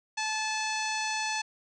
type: harmonic tone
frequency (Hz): 868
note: A5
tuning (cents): -24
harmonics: 1 / 2 / 3 / 4 / 5 / 6 / 7 / 8 / 9 / 10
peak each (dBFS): -33 / -36 / -35 / -42 / -38 / -44 / -39 / -46 / -48 / -52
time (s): 0.17-1.42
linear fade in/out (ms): 10
effects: none